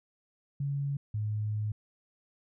sine tone pair in turn, 140.7 / 106.27 Hz, C#3 / G#2, +26 / +40 cents, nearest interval perfect fourth, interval 486 cents, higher first, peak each -29 / -29 dBFS, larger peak neither, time 0.6-0.97 / 1.14-1.72 s, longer second, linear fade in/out 5 ms, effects none

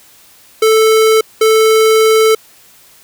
square tone pair in turn, 440 / 440 Hz, A4 / A4, 0 / 0 cents, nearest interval unison, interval 0 cents, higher neither, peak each -7 dBFS, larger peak neither, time 0.62-1.21 / 1.41-2.35 s, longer second, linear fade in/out 5 ms, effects white hiss -44 dBFS RMS until 3.03 s

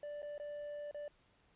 triangle tone with dropouts, 587 Hz, D5, 1 cent flat, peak -40 dBFS, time 0.03-1.08 s, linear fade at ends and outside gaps 2 ms, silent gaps 0.22-0.228 / 0.38-0.398 / 0.912-0.945 s, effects pink hiss -71 dBFS RMS until 1.55 s + resampled to 8000 Hz

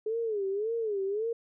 sine tone with vibrato, 423.1 Hz, G#4, 32 cents sharp, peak -28 dBFS, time 0.06-1.33 s, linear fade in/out 5 ms, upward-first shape sine, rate 1.8 Hz, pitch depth 160 cents each way, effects none

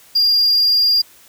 triangle tone, 4807 Hz, D8, 39 cents sharp, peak -10 dBFS, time 0.15-1.02 s, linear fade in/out 10 ms, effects white hiss -47 dBFS RMS until 1.28 s

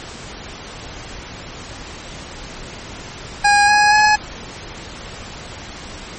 25% pulse tone with pitch steps, 819 / 832.4 / 845.9 Hz, G#5 / G#5 / G#5, -24 / +4 / +32 cents, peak -6 dBFS, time 3.44-4.16 s, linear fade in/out 10 ms, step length 240 ms, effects pink hiss -33 dBFS RMS until 6.18 s + MP3 32 kbps

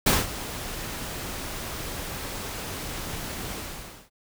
pink noise with ADSR envelope, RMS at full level -18 dBFS, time 0.06-4.1 s, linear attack 9 ms, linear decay 190 ms, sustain -16 dB, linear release 560 ms, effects none

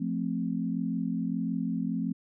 sine chord, F major, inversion none, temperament equal, 174.61 / 220 / 261.6 Hz, F3 / A3 / C4, 0 / 0 / 0 cents, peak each -32 dBFS, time 0-2.13 s, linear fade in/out 10 ms, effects none

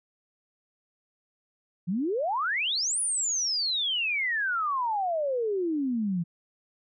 sine exponential two-way sweep, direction up then down, 164 to 9960 to 164 Hz, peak -25 dBFS, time 1.87-6.24 s, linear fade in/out 20 ms, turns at 3 s, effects none

